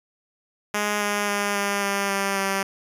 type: tone with pitch steps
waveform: 5% pulse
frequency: 207.7 / 205.6 / 203.4 / 201.3 / 199.24 / 197.18 / 195.14 Hz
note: G#3 / G#3 / G#3 / G3 / G3 / G3 / G3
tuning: 0 / -17 / -36 / +46 / +28 / +10 / -8 cents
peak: -11 dBFS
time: 0.74-2.63 s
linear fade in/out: 5 ms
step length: 270 ms
effects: resampled to 32000 Hz